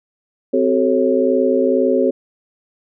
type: tone cluster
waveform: sine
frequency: 258.9 / 375.9 / 438 / 547 Hz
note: C4 / F#4 / A4 / C#5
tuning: -18 / +27 / -8 / -23 cents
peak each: -18 dBFS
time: 0.53-2.11 s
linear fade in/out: 10 ms
effects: none